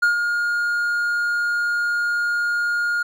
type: tone with ADSR envelope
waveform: triangle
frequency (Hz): 1422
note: F6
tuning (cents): +31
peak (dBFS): -11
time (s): 0.02-3.03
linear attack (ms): 11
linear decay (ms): 120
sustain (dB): -6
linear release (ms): 8
effects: none